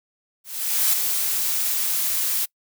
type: noise with ADSR envelope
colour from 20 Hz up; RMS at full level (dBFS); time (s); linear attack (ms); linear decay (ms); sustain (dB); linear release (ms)
blue; -18; 0.44-2.46; 490; 11; -5; 17
effects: noise-tail reverb RT60 0.1 s tail -25 dB re dry